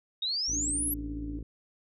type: exponential sweep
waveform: sine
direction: up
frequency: 3684 to 11880 Hz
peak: -28 dBFS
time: 0.22-0.94 s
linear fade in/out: 5 ms
type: harmonic tone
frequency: 55 Hz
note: A1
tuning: in tune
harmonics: 1 / 2 / 3 / 4 / 5 / 6 / 7 / 8 / 9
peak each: -37 / -45 / -51 / -53 / -47 / -56 / -57 / -60 / -63 dBFS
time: 0.48-1.43 s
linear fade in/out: 5 ms
type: tone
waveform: sine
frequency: 291.7 Hz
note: D4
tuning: 12 cents flat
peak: -36 dBFS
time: 0.53-1.39 s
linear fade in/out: 2 ms
effects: none